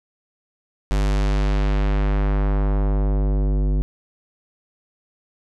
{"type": "tone with low-pass filter sweep", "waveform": "square", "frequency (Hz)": 49.83, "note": "G1", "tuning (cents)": 29, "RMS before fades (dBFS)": -19, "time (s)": [0.91, 3.82], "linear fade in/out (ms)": 0, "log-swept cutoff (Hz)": [9100, 310], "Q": 0.78, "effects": []}